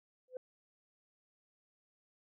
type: tone with exponential growth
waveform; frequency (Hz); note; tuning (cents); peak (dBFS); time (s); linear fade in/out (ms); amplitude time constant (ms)
sine; 508; B4; +49; -35; 0.28-0.37; 2; 19
effects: tanh soft clip ceiling -33 dBFS